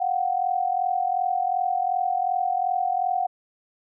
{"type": "tone pair together", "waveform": "sine", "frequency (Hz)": [717.3, 760], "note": ["F5", "F#5"], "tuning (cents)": [46, 46], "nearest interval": "minor second", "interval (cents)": 100, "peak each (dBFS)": -24, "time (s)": [0, 3.27], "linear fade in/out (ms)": 10, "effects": []}